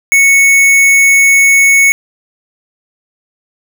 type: tone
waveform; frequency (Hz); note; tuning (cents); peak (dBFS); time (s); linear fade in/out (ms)
square; 2212; C#7; -4; -5; 0.12-1.92; 0
effects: none